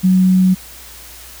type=tone; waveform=sine; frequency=185.7 Hz; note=F#3; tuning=7 cents sharp; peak=-8 dBFS; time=0.03-0.55 s; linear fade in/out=20 ms; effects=added 60 Hz sine -42 dBFS peak until 1.4 s + white hiss -37 dBFS RMS until 1.4 s